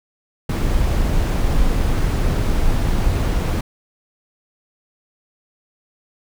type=noise; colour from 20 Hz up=brown; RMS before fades=-17 dBFS; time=0.49-3.61 s; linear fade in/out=5 ms; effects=none